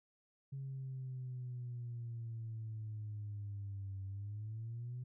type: exponential two-way sweep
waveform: sine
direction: down then up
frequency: 136.9 to 96.2 to 126.2 Hz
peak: -40 dBFS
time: 0.52-5.04 s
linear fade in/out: 10 ms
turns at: 4.04 s
effects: tanh soft clip ceiling -37 dBFS